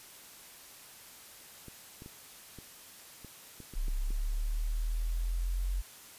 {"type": "clicks", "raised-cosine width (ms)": 3, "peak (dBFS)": -34, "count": 9, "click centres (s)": [1.683, 2.021, 2.061, 2.587, 3.247, 3.603, 3.737, 3.882, 4.106]}
{"type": "linear sweep", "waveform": "sine", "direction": "up", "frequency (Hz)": [32.95, 45.71], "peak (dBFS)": -29, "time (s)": [3.75, 5.82], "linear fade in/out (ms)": 20}
{"effects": ["white hiss -52 dBFS RMS until 6.18 s", "resampled to 32000 Hz"]}